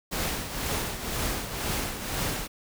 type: noise with tremolo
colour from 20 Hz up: pink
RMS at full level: -28 dBFS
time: 0.11-2.48 s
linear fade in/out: 20 ms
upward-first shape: triangle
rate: 2 Hz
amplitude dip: 65%
effects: none